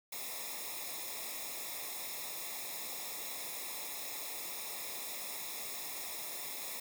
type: noise with comb filter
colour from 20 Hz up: white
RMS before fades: -42 dBFS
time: 0.12-6.8 s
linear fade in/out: 5 ms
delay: 0.66 ms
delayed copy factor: -0.9
effects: none